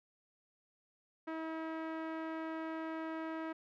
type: tone with low-pass filter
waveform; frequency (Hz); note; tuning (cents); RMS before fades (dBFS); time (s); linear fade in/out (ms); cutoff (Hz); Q
sawtooth; 321.3; E4; -44; -41; 1.27-3.53; 10; 1700; 1.3
effects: none